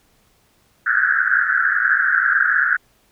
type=band-pass noise; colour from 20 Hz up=white; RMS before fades=-17 dBFS; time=0.86-2.77 s; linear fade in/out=10 ms; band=1400 to 1700 Hz; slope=96 dB/octave; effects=pink hiss -59 dBFS RMS until 3.11 s